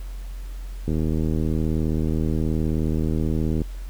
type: click train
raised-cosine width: 3 ms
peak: -12 dBFS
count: 217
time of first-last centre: 0.88-3.618 s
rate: 78.9 Hz
effects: added 44 Hz sine -30 dBFS peak until 3.89 s + pink hiss -50 dBFS RMS until 3.89 s